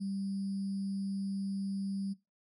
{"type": "tone with sample-and-hold", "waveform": "sine", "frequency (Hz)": 196, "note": "G3", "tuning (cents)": 0, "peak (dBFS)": -33, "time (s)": [0, 2.14], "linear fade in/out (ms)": 20, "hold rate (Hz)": 4900, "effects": ["noise-tail reverb RT60 0.2 s tail -18 dB re dry", "MP3 48 kbps"]}